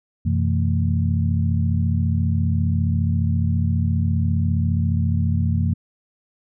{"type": "tone cluster", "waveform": "sine", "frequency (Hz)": [90.3, 125, 164.4, 223.9], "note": ["F#2", "B2", "E3", "A3"], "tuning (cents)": [-42, 21, -4, 30], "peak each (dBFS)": [-19, -25, -24, -26], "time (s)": [0.25, 5.74], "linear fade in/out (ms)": 10, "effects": []}